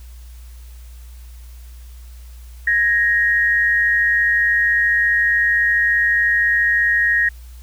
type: tone pair together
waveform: sine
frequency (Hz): 1661.2 / 1875.4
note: G#6 / A#6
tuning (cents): 0 / +10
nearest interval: major second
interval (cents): 210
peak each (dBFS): -20 / -14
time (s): 2.67-7.29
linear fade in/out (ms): 5
effects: added 60 Hz sine -35 dBFS peak until 7.62 s + white hiss -51 dBFS RMS until 7.62 s

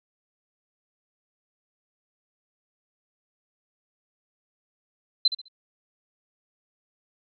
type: tone with echo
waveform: sine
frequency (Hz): 4071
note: C8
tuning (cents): -48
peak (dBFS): -15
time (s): 5.25-5.28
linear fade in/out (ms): 5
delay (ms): 68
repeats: 3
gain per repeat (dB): -11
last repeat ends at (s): 5.484
effects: none

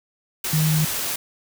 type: tone in noise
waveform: sine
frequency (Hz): 155.8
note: D#3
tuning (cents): +3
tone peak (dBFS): -17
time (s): 0.53-0.85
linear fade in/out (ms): 5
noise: white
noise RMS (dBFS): -26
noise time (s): 0.44-1.16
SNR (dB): +6
effects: none

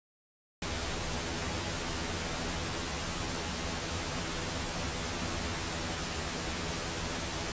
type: noise with comb filter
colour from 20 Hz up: pink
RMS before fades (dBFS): -35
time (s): 0.62-7.52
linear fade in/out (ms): 2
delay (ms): 12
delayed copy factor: +0.85
effects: resampled to 16000 Hz

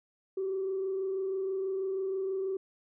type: tone with frequency modulation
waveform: sine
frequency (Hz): 383.3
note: G4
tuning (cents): -39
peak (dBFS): -29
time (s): 0.37-2.57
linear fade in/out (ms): 5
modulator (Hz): 26.2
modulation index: 0.31
effects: tanh soft clip ceiling -25 dBFS

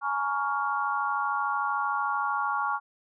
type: chord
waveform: sine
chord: Bb minor seventh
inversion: third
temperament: just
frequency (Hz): 839.1 / 932.3 / 1118.8 / 1398.5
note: Ab5 / Bb5 / Db6 / F6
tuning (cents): +18 / 0 / +16 / +2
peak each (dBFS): -31 / -35 / -29 / -31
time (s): 0.01-2.8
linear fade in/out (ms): 50
effects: none

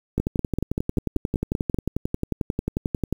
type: two click trains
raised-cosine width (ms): 3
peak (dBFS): -10 / -10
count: 9 / 34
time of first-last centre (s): 0.2-1.744 / 0.18-3.126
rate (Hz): 5.18 / 11.2
effects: 7-bit

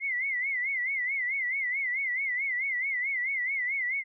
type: tone with vibrato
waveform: sine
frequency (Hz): 2079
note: C7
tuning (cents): -12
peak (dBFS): -27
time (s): 0-4.04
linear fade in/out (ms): 50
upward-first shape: sine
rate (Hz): 4.6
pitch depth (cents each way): 120
effects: none

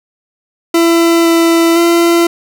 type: tone with pitch steps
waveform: 40% pulse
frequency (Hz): 335.3 / 333.3 / 339.7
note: E4 / E4 / F4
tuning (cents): +30 / +19 / -48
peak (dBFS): -6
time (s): 0.74-2.27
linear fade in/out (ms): 5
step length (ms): 510
effects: none

